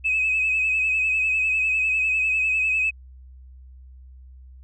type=tone with vibrato; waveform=sine; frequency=2565 Hz; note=E7; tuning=48 cents flat; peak=-18 dBFS; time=0.04-2.91 s; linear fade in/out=20 ms; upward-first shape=triangle; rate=10 Hz; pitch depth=56 cents each way; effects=tanh soft clip ceiling -14 dBFS + added 64 Hz sine -42 dBFS peak until 4.63 s